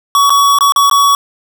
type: tone with dropouts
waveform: square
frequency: 1127 Hz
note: C#6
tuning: 28 cents sharp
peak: -7 dBFS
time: 0.15-1.15 s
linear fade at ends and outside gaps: 1 ms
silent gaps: 0.296-0.303 / 0.587-0.608 / 0.722-0.761 / 0.898-0.912 s
effects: none